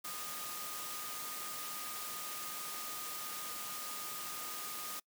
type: tone in noise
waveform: sine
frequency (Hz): 1231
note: D#6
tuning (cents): -19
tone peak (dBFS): -48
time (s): 0.04-5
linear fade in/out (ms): 10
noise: white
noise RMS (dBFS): -43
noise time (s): 0.04-5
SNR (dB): -8
effects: noise-tail reverb RT60 0.1 s tail -25 dB re dry + high-pass 150 Hz 12 dB/octave